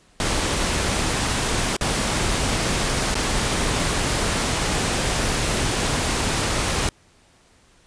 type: noise with dropouts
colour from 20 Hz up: pink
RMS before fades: -22 dBFS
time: 0.2-6.89 s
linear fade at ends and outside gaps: 1 ms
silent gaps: 1.766-1.81 / 3.144-3.153 s
effects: pink hiss -56 dBFS RMS until 7.86 s + resampled to 22050 Hz